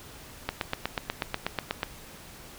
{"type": "click train", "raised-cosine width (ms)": 0.3, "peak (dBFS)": -11, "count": 12, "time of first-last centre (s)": [0.49, 1.831], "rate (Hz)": 8.2, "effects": ["pink hiss -47 dBFS RMS until 2.58 s"]}